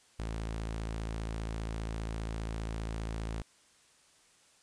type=tone; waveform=sawtooth; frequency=55 Hz; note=A1; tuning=in tune; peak=-31 dBFS; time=0.19-3.42 s; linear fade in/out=5 ms; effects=white hiss -64 dBFS RMS until 4.62 s + resampled to 22050 Hz